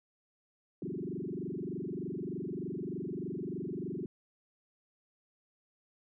sine tone with frequency modulation, 270.7 Hz, C#4, 41 cents flat, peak -35 dBFS, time 0.82-4.06 s, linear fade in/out 2 ms, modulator 23.3 Hz, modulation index 5.3, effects none

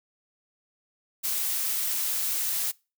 blue noise, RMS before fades -28 dBFS, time 1.23-2.72 s, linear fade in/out 20 ms, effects noise-tail reverb RT60 0.3 s tail -24 dB re dry

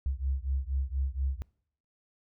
sine beating tone pair, 65.41 / 69.61 Hz, C2 / C#2, 0 / +8 cents, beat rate 4.2 Hz, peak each -31 / -32 dBFS, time 0.06-1.42 s, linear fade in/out 0 ms, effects noise-tail reverb RT60 0.6 s tail -24 dB re dry

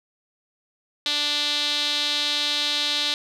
sawtooth tone with band-pass filter, 293.7 Hz, D4, in tune, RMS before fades -24 dBFS, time 1.06-3.14 s, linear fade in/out 0 ms, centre 3800 Hz, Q 4.7, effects none

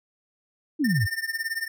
sine exponential sweep, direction down, 329.6 to 88.7 Hz, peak -20 dBFS, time 0.79-1.07 s, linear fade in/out 20 ms
square tone with tremolo, 1807 Hz, A6, 46 cents sharp, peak -24 dBFS, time 0.84-1.68 s, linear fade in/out 5 ms, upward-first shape triangle, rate 18 Hz, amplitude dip 95%
effects none

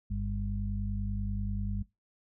harmonic tone, 50.2 Hz, G1, 42 cents sharp, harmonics 1 / 2 / 4, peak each -32 / -35 / -38 dBFS, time 0.1-1.83 s, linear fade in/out 10 ms, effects noise-tail reverb RT60 0.2 s tail -21 dB re dry

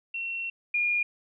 sine tone pair in turn, 2721 / 2424 Hz, F7 / D#7, -46 / -46 cents, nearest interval major second, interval 200 cents, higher first, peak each -30 / -23 dBFS, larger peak second, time 0.14-0.5 / 0.74-1.03 s, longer first, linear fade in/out 5 ms, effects none

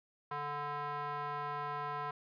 square tone with band-pass filter, 146 Hz, D3, 10 cents flat, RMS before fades -39 dBFS, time 0.31-2.11 s, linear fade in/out 5 ms, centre 1100 Hz, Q 2.8, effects resampled to 11025 Hz

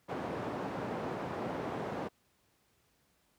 white band-pass noise, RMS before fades -38 dBFS, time 0.08-2.09 s, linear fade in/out 20 ms, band 110 to 710 Hz, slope 12 dB/octave, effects pink hiss -72 dBFS RMS until 3.38 s + high-pass 60 Hz 12 dB/octave

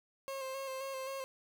30% pulse tone with vibrato, 534 Hz, C5, 35 cents sharp, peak -36 dBFS, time 0.28-1.24 s, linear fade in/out 0 ms, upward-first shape square, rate 3.8 Hz, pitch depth 25 cents each way, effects none

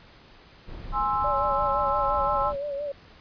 brown noise, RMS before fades -37 dBFS, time 0.67-2.57 s, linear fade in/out 20 ms
sine chord, Ab augmented, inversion none, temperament equal with one note detuned, 830.6 / 1049.5 / 1318.5 Hz, Ab5 / C6 / E6, 0 / +5 / 0 cents, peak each -27 dBFS, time 0.92-2.53 s, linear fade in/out 50 ms
sine tone with vibrato, 572 Hz, D5, 46 cents flat, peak -28 dBFS, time 1.24-2.92 s, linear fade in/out 5 ms, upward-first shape sine, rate 5.8 Hz, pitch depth 58 cents each way
effects pink hiss -52 dBFS RMS until 3.2 s + resampled to 11025 Hz

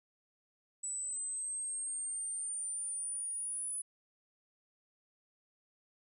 sine exponential sweep, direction up, 7902 to 9956 Hz, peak -36 dBFS, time 0.83-3.82 s, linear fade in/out 10 ms, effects none

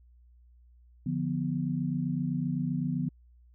sine chord, B diminished, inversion first, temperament equal, 146.83 / 174.61 / 246.9 Hz, D3 / F3 / B3, 0 / 0 / 0 cents, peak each -32 dBFS, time 1.06-3.09 s, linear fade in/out 5 ms, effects added 60 Hz sine -55 dBFS peak until 3.54 s

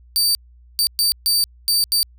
sawtooth tone bursts at uneven times, 4627 Hz, D8, 27 cents flat, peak -12 dBFS, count 6, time 0.16-0.35 / 0.79-0.87 / 0.99-1.12 / 1.26-1.44 / 1.68-1.84 / 1.92-2.03 s, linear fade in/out 0 ms, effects added 60 Hz sine -45 dBFS peak until 2.18 s

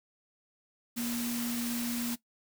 sine tone in noise, 238 Hz, A#3, 36 cents sharp, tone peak -32 dBFS, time 0.96-2.16 s, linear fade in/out 20 ms, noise white, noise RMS -38 dBFS, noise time 0.96-2.16 s, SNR +3 dB, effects noise-tail reverb RT60 0.1 s tail -17 dB re dry

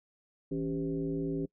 sine tone with frequency modulation, 277.2 Hz, C#4, in tune, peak -30 dBFS, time 0.51-1.46 s, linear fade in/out 10 ms, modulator 116 Hz, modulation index 1.2, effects noise-tail reverb RT60 0.1 s tail -24 dB re dry

